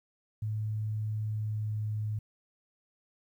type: tone with pitch glide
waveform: sine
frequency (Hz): 107.7 to 106.96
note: A2 to A2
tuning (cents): -37 to -49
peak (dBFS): -30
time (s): 0.42-2.19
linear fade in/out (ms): 5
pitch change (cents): -12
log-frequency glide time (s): 1.24-1.79
effects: 11-bit